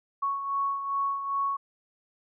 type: beating tone pair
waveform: sine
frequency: 1108.7 / 1111.2 Hz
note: C#6 / C#6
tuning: 0 / +4 cents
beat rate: 2.5 Hz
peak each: -27 / -35 dBFS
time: 0.22-1.57 s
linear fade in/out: 10 ms
effects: none